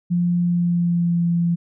sine tone with pitch glide, 174.8 to 171.01 Hz, F3 to F3, +2 to -36 cents, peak -16 dBFS, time 0.1-1.56 s, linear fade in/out 20 ms, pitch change -38 cents, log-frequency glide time 0.41-1.24 s, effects none

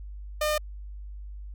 sawtooth tone, 606 Hz, D#5, 46 cents flat, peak -20 dBFS, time 0.41-0.58 s, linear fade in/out 5 ms, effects added 50 Hz sine -37 dBFS peak until 1.54 s

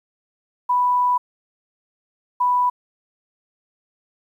sine tone pair in turn, 987.8 / 987.8 Hz, B5 / B5, 0 / 0 cents, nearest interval unison, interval 0 cents, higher neither, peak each -15 dBFS, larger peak neither, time 0.69-1.18 / 2.4-2.7 s, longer first, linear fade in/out 10 ms, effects 9-bit

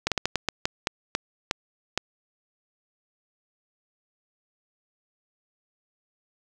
slowing click train, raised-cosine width 0.2 ms, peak -6 dBFS, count 11, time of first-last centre 0.07-1.976 s, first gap 47 ms, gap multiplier 1.29, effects none

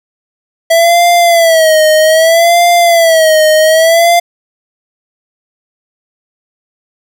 square tone with vibrato, 657 Hz, E5, 6 cents flat, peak -5 dBFS, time 0.7-4.2 s, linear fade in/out 10 ms, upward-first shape sine, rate 0.63 Hz, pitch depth 100 cents each way, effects none

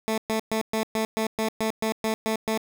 15% pulse tone bursts, 220.3 Hz, A3, 2 cents sharp, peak -17 dBFS, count 12, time 0.08-2.576 s, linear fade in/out 0 ms, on 98 ms, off 120 ms, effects none

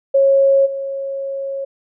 sine tone with level steps, 547 Hz, C#5, 23 cents flat, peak -9 / -21 dBFS, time 0.14-1.65 s, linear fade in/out 10 ms, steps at 0.65 s, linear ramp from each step 20 ms, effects none

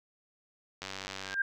click train, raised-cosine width 0.2 ms, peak -21 dBFS, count 51, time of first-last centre 0.82-1.34 s, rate 96.1 Hz
sine tone with exponential growth, 1596 Hz, G6, 31 cents sharp, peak -23 dBFS, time 1.19-1.42 s, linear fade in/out 5 ms, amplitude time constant 50 ms
effects none

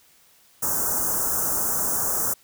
white band-stop noise, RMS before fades -24 dBFS, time 0.62-2.34 s, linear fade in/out 10 ms, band 1500 to 6000 Hz, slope 48 dB/octave, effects white hiss -57 dBFS RMS until 2.43 s

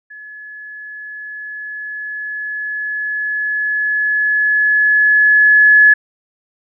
sine tone with level ramp, 1705 Hz, G#6, 45 cents sharp, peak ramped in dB -32 to -4 dBFS, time 0.1-5.94 s, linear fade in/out 10 ms, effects none

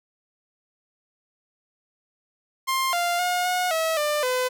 sawtooth tone with pitch steps, 1057 / 697 / 717 / 725 / 646 / 596 / 506 Hz, C6 / F5 / F5 / F#5 / E5 / D5 / B4, +17 / -4 / +45 / -35 / -35 / +25 / +42 cents, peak -18 dBFS, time 2.67-4.49 s, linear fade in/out 20 ms, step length 260 ms, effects none

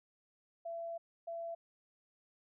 sine tone bursts at uneven times, 672 Hz, E5, 33 cents sharp, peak -39 dBFS, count 2, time 0.65-0.98 / 1.27-1.55 s, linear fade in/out 10 ms, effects none

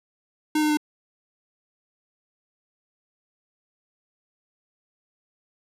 square tone with pitch steps, 306.2 / 303.6 / 300.9 Hz, D#4 / D#4 / D4, -28 / -42 / +42 cents, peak -20 dBFS, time 0.55-0.772 s, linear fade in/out 5 ms, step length 74 ms, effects resampled to 32000 Hz + 9-bit

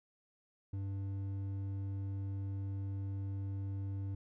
sine tone with hard clipping, 98 Hz, G2, in tune, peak -38 dBFS, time 0.73-4.15 s, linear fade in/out 5 ms, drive 6 dB, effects none

